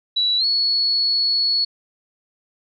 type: tone with pitch glide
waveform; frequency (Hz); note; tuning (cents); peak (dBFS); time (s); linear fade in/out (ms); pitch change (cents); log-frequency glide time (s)
sine; 3929 to 4385; B7 to C#8; -10 to -20; -16; 0.16-1.65; 10; +190; 0.38-0.45
effects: none